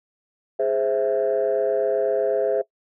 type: chord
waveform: sine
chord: Ab augmented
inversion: none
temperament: equal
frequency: 415.3 / 523.3 / 659.3 Hz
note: Ab4 / C5 / E5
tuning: 0 / 0 / 0 cents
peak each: -22 dBFS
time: 0.59-2.62 s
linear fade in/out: 10 ms
effects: noise-tail reverb RT60 0.1 s tail -21 dB re dry + tanh soft clip ceiling -13 dBFS